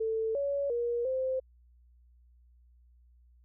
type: tone with pitch steps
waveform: sine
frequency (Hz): 444.5 / 563 / 475.2 / 521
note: A4 / C#5 / A#4 / C5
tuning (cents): +18 / +27 / +33 / -7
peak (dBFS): -28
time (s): 0-1.4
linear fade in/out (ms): 10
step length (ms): 350
effects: added 60 Hz sine -58 dBFS peak until 3.44 s